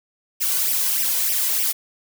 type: noise with flanger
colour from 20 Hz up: blue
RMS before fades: -21 dBFS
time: 0.4-1.73 s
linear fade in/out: 20 ms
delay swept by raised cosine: 0.35 to 2.05 ms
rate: 3.3 Hz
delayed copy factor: +0.9
effects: none